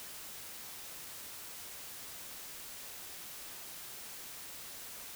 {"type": "silence", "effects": ["white hiss -47 dBFS RMS until 5.15 s"]}